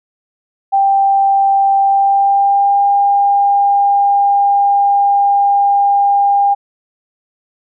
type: tone with pitch glide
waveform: sine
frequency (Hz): 787 to 803.5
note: G5 to G5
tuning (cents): +7 to +43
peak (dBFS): -8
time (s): 0.72-6.55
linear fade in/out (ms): 20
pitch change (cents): +36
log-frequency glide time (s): 1.81-2.84
effects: none